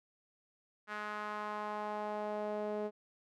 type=tone with band-pass filter sweep; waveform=sawtooth; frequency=210.3 Hz; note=G#3; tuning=22 cents sharp; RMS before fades=-39 dBFS; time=0.87-2.91 s; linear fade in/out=50 ms; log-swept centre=1500 to 500 Hz; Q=2.2; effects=none